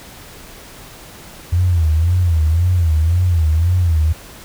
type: tone with vibrato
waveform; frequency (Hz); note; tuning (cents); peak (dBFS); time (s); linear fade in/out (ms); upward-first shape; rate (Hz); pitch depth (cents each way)
sine; 84; E2; +33; -11; 1.52-4.13; 10; sine; 1.9; 140
effects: pink hiss -38 dBFS RMS until 4.44 s